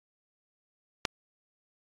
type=click; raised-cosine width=0.2 ms; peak=-8 dBFS; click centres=1.052 s; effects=AAC 32 kbps